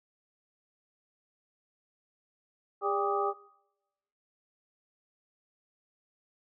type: tone cluster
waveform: sine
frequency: 403.1 / 584 / 797 / 1172 / 1248 Hz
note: G4 / D5 / G5 / D6 / D#6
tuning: +48 / -10 / +28 / -4 / +5 cents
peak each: -31 / -38 / -32 / -34 / -33 dBFS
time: 2.81-3.34 s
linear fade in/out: 50 ms
effects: noise-tail reverb RT60 1.0 s tail -24 dB re dry